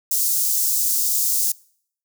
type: high-pass noise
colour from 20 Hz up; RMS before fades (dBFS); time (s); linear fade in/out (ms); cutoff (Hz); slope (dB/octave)
white; -20; 0.11-1.52; 5; 5600; 24
effects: noise-tail reverb RT60 0.6 s tail -24 dB re dry